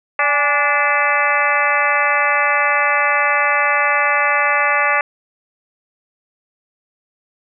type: harmonic tone with a mistuned harmonic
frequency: 290.8 Hz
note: D4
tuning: 17 cents flat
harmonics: 2 / 3 / 4 / 5 / 6 / 7 / 8 / 9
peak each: -23 / -22 / -19 / -23 / -20 / -19 / -25 / -24 dBFS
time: 0.19-5.01 s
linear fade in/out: 2 ms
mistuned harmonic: 3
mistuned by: -75 cents
effects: none